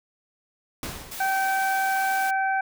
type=noise with exponential decay; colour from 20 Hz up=pink; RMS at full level=-31 dBFS; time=0.83-1.62 s; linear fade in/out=1 ms; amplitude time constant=170 ms
type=high-pass noise; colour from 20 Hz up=white; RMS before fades=-36 dBFS; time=1.11-2.31 s; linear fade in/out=10 ms; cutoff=160 Hz; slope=12 dB/octave
type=harmonic tone; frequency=772 Hz; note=G5; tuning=27 cents flat; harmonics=1 / 2 / 3; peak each=-23 / -26 / -37 dBFS; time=1.2-2.61 s; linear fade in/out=5 ms
effects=none